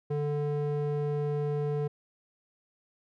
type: tone with band-pass filter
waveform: square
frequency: 146.83 Hz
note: D3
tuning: in tune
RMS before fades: -30 dBFS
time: 0.1-1.88 s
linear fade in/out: 10 ms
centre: 320 Hz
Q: 6
effects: none